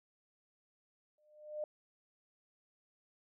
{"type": "tone with exponential growth", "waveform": "sine", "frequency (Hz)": 604, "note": "D5", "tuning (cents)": 48, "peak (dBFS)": -34, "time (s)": [1.18, 1.64], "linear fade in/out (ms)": 2, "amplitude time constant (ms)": 100, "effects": []}